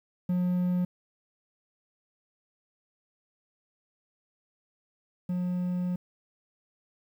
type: tone pair in turn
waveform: triangle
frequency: 179.4 / 179.4 Hz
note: F3 / F3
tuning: +47 / +47 cents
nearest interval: unison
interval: 0 cents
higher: neither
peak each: -22 / -25 dBFS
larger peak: first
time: 0.29-0.85 / 5.29-5.96 s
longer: second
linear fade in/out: 5 ms
effects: 10-bit